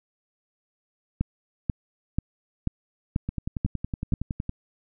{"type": "two click trains", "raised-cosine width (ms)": 5, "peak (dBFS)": [-11, -16], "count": [7, 14], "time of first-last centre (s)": [[1.21, 4.137], [3.29, 4.494]], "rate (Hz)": [2.05, 10.8], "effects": []}